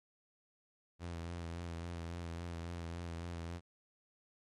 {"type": "tone with vibrato", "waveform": "sawtooth", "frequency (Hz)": 85, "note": "F2", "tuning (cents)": -46, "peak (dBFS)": -37, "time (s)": [0.99, 3.61], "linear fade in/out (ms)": 50, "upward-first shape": "sine", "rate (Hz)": 3.6, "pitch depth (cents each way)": 33, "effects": ["low-pass 8000 Hz 12 dB/octave", "MP3 64 kbps"]}